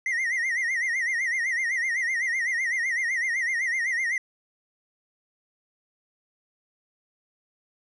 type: tone with vibrato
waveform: triangle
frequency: 1975.5 Hz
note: B6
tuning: in tune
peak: -22 dBFS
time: 0.06-4.18 s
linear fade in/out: 2 ms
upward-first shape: sine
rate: 7.9 Hz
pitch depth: 130 cents each way
effects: resampled to 24000 Hz